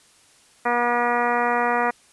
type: harmonic tone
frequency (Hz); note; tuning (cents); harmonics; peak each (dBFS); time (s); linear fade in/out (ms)
240.6; B3; -45; 1 / 2 / 3 / 4 / 5 / 6 / 7 / 8 / 9 / 10; -30 / -26 / -24 / -25 / -27 / -29 / -34 / -28 / -40 / -36; 0.65-1.91; 10
effects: white hiss -55 dBFS RMS until 2.12 s + resampled to 24000 Hz